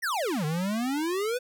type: exponential two-way sweep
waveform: square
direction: down then up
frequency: 1975.5 to 147.7 to 512 Hz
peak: -27 dBFS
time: 0.02-1.39 s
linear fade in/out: 20 ms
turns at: 0.45 s
effects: none